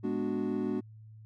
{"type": "chord", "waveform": "triangle", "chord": "G# half-diminished seventh", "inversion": "none", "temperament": "equal", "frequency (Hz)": [207.7, 246.9, 293.7, 370], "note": ["G#3", "B3", "D4", "F#4"], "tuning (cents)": [0, 0, 0, 0], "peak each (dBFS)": -33, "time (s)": [0.03, 0.81], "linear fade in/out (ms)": 20, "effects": ["added 109 Hz sine -48 dBFS peak until 1.25 s"]}